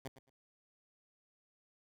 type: tone with echo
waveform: 10% pulse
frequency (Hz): 133.4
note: C3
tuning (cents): +34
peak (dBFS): -33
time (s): 0.05-0.08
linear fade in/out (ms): 2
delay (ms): 110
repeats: 2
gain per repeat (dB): -14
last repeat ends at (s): 0.3
effects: none